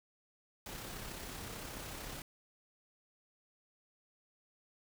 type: noise with amplitude modulation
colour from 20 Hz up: pink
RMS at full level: -44 dBFS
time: 0.66-2.22 s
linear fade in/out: 2 ms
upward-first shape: sine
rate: 33.5 Hz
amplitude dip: 30%
effects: none